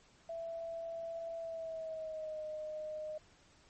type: tone with pitch glide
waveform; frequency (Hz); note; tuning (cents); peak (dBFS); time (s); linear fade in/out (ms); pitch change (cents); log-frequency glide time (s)
sine; 664 to 616; E5 to D#5; +12 to -17; -39; 0.29-3.18; 5; -129; 1.38-2.44
effects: pink hiss -65 dBFS RMS until 3.69 s + MP3 32 kbps